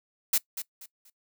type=noise with echo; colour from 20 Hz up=blue; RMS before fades=-23 dBFS; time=0.33-0.38 s; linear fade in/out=5 ms; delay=240 ms; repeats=3; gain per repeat=-11 dB; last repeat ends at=1.1 s; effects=noise-tail reverb RT60 0.1 s tail -21 dB re dry